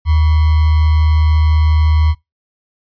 sine tone with sample-and-hold, 77.9 Hz, D#2, 3 cents sharp, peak -8 dBFS, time 0.05-2.15 s, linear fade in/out 50 ms, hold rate 1050 Hz, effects noise-tail reverb RT60 0.2 s tail -24 dB re dry + resampled to 11025 Hz

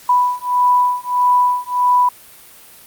sine beating tone pair, 987.8 / 989.4 Hz, B5 / B5, 0 / +3 cents, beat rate 1.6 Hz, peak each -15 dBFS, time 0.09-2.09 s, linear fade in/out 5 ms, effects white hiss -42 dBFS RMS until 2.86 s + Opus 48 kbps

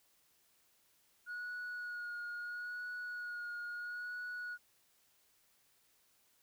sine tone with vibrato, 1450 Hz, F#6, 35 cents flat, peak -38 dBFS, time 1.26-4.58 s, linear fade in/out 50 ms, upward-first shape sine, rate 0.75 Hz, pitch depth 21 cents each way, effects tanh soft clip ceiling -39 dBFS + white hiss -72 dBFS RMS until 6.42 s

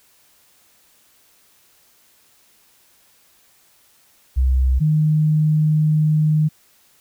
sine tone pair in turn, 64.7 / 153.88 Hz, C2 / D#3, -19 / -19 cents, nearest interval octave + minor third, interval 1500 cents, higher second, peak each -13 dBFS, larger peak neither, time 4.36-4.8 / 4.8-6.49 s, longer second, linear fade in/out 20 ms, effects white hiss -56 dBFS RMS until 7 s

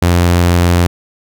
sawtooth tone, 87.31 Hz, F2, in tune, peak -4 dBFS, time 0.02-0.87 s, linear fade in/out 5 ms, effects none

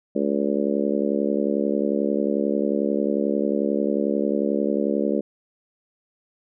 harmonic tone, 71.2 Hz, C#2, 47 cents sharp, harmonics 3 / 4 / 5 / 6 / 7 / 8, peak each -25 / -26 / -27 / -28 / -28 / -29 dBFS, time 0.15-5.21 s, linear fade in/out 10 ms, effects none

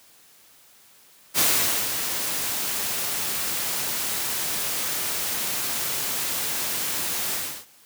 white noise with ADSR envelope, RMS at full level -19 dBFS, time 1.34-7.66 s, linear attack 49 ms, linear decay 490 ms, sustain -8 dB, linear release 310 ms, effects white hiss -54 dBFS RMS until 7.85 s + high-pass 80 Hz 12 dB/octave

